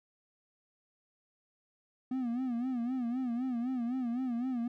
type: tone with vibrato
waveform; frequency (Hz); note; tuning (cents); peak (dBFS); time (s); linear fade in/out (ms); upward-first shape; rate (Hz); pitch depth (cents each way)
triangle; 246.9; B3; 0; -29; 2.11-4.68; 5; sine; 3.9; 110
effects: none